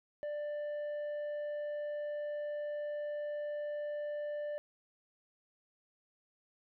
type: tone with tanh clipping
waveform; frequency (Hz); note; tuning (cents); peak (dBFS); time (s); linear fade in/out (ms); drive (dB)
sine; 591; D5; +11; -37; 0.23-4.58; 0; 5
effects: none